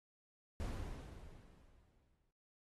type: noise with exponential decay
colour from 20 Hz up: brown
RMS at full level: -40 dBFS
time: 0.6-2.31 s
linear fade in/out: 1 ms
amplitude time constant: 370 ms
effects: noise-tail reverb RT60 0.4 s tail -22 dB re dry + AAC 32 kbps